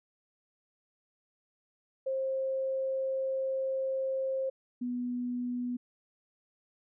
sine tone pair in turn, 531 / 245.7 Hz, C5 / B3, +25 / -9 cents, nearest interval octave + minor second, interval 1334 cents, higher first, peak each -29 / -31 dBFS, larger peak first, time 2.06-4.5 / 4.81-5.77 s, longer first, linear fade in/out 10 ms, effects none

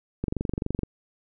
click train, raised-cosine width 3 ms, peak -14 dBFS, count 15, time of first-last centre 0.24-0.833 s, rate 23.6 Hz, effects none

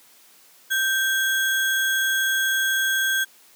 sine tone with sample-and-hold, 1568 Hz, G6, in tune, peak -19 dBFS, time 0.7-3.25 s, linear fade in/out 20 ms, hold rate 4900 Hz, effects white hiss -53 dBFS RMS until 3.55 s + high-pass 200 Hz 12 dB/octave

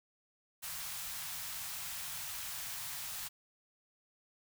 white band-stop noise, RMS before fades -42 dBFS, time 0.62-3.29 s, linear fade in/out 20 ms, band 170 to 730 Hz, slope 24 dB/octave, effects none

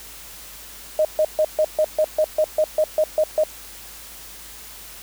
sine tone bursts, 619 Hz, D#5, 9 cents flat, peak -14 dBFS, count 13, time 0.99-3.437 s, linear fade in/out 2 ms, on 59 ms, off 140 ms, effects added 50 Hz sine -49 dBFS peak until 5.02 s + white hiss -40 dBFS RMS until 5.02 s

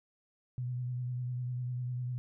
sine tone with vibrato, 124.3 Hz, B2, 12 cents sharp, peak -33 dBFS, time 0.58-2.18 s, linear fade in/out 0 ms, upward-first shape triangle, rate 10 Hz, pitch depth 37 cents each way, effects none

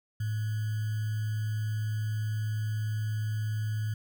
sine tone with sample-and-hold, 107.9 Hz, A2, 33 cents flat, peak -28 dBFS, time 0.2-3.94 s, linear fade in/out 5 ms, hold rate 1575 Hz, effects none

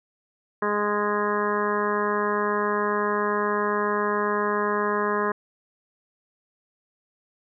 harmonic tone, 207.4 Hz, G#3, 2 cents flat, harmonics 1 / 2 / 3 / 4 / 5 / 6 / 7 / 8 / 9, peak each -31 / -26 / -33 / -37 / -27 / -31 / -38 / -31 / -38 dBFS, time 0.62-5.32 s, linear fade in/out 5 ms, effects none

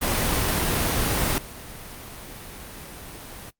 pink noise with level steps, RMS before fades -23 / -39 dBFS, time 0.01-3.51 s, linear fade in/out 20 ms, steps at 1.38 s, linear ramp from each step 2 ms, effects noise-tail reverb RT60 0.1 s tail -21 dB re dry + Opus 32 kbps

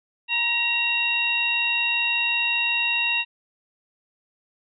harmonic tone with a mistuned harmonic, 945 Hz, A#5, 23 cents sharp, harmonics 1 / 2 / 3 / 4, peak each -33 / -32 / -21 / -29 dBFS, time 0.28-3.25 s, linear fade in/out 50 ms, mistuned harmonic 3, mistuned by -51 cents, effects none

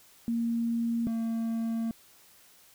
sine / triangle tone pair in turn, 232.3 / 227.4 Hz, A#3 / A#3, -6 / -43 cents, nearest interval unison, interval 37 cents, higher first, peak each -26 dBFS, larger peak neither, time 0.28-1.07 / 1.07-1.91 s, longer second, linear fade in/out 0 ms, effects white hiss -58 dBFS RMS until 2.74 s

